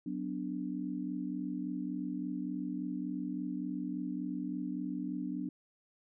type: chord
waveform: sine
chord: B minor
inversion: second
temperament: equal with one note detuned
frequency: 185 / 250.2 / 293.7 Hz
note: F#3 / B3 / D4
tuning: 0 / +23 / 0 cents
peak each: -40 / -39 / -38 dBFS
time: 0.06-5.49 s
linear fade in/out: 5 ms
effects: none